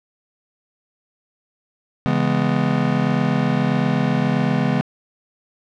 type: chord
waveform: square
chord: C# minor seventh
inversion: none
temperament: just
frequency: 138.59 / 166.31 / 207.9 / 249.5 Hz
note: C#3 / E3 / G#3 / B3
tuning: 0 / +16 / +2 / +18 cents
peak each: -23 dBFS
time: 2.06-4.81 s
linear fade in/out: 0 ms
effects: low-pass 3000 Hz 12 dB/octave